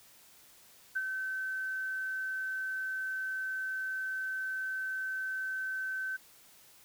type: tone with ADSR envelope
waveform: sine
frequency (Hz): 1535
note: G6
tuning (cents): -37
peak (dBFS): -28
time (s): 0.95-6.17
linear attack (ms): 16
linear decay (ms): 43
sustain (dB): -5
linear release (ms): 14
effects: white hiss -59 dBFS RMS until 6.84 s